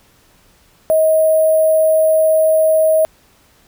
sine tone with sample-and-hold, 632 Hz, D#5, 27 cents sharp, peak -9 dBFS, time 0.9-3.05 s, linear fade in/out 0 ms, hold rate 11025 Hz, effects pink hiss -52 dBFS RMS until 3.67 s

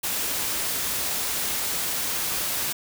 white noise, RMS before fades -27 dBFS, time 0.03-2.73 s, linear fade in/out 10 ms, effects none

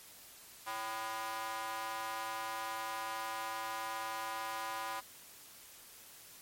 square tone with high-pass filter, 111.2 Hz, A2, 19 cents sharp, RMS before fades -40 dBFS, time 0.66-5.01 s, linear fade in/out 20 ms, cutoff 950 Hz, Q 2.6, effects white hiss -55 dBFS RMS until 6.41 s + MP3 64 kbps

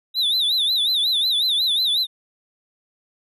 triangle tone with vibrato, 3743 Hz, A#7, 6 cents sharp, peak -16 dBFS, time 0.14-2.07 s, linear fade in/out 50 ms, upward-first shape sine, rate 5.5 Hz, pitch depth 150 cents each way, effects none

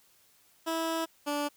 15% pulse tone pair in turn, 326.7 / 291.1 Hz, E4 / D4, -15 / -15 cents, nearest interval major second, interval 200 cents, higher first, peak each -23 dBFS, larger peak neither, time 0.66-1.06 / 1.26-1.49 s, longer first, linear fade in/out 20 ms, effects white hiss -64 dBFS RMS until 1.56 s

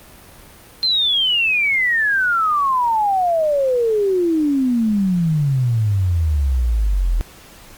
sine exponential sweep, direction down, 4186 to 39.66 Hz, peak -14 dBFS, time 0.83-7.21 s, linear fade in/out 0 ms, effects pink hiss -43 dBFS RMS until 7.77 s + Opus 32 kbps

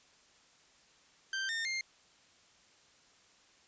sawtooth tone with pitch steps, 1566 / 1819.8 / 2115 Hz, G6 / A#6 / C7, -2 / -42 / +18 cents, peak -30 dBFS, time 1.33-1.81 s, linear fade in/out 2 ms, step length 160 ms, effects white hiss -64 dBFS RMS until 3.67 s + resampled to 16000 Hz

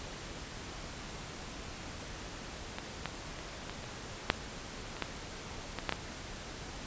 clicks, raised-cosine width 0.3 ms, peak -21 / -18 / -28 / -23 / -29 / -7 / -26 / -15 / -19 / -13 / -14 dBFS, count 11, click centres 2.785 / 3.057 / 3.389 / 3.696 / 3.841 / 4.301 / 4.967 / 5.023 / 5.787 / 5.893 / 5.924 s, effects pink hiss -44 dBFS RMS until 6.86 s + resampled to 16000 Hz

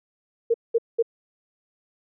sine tone bursts, 461.7 Hz, A#4, 17 cents flat, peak -16 dBFS, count 3, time 0.5-1.026 s, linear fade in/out 10 ms, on 42 ms, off 200 ms, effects none

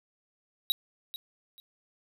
square tone with echo, 3837 Hz, A#7, 49 cents sharp, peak -24 dBFS, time 0.7-0.72 s, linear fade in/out 0 ms, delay 440 ms, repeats 2, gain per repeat -13 dB, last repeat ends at 1.6 s, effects none

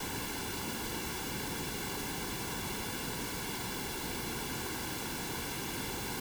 pink noise with comb filter, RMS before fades -38 dBFS, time 0-6.2 s, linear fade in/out 5 ms, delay 1.6 ms, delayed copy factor -0.65, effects none

